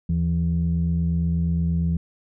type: tone pair together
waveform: sine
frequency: 79.05 / 167.5 Hz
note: D#2 / E3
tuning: +28 / +28 cents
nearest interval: octave + minor second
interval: 1300 cents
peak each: -22 / -20 dBFS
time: 0.09-1.97 s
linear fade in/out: 5 ms
effects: tanh soft clip ceiling -14 dBFS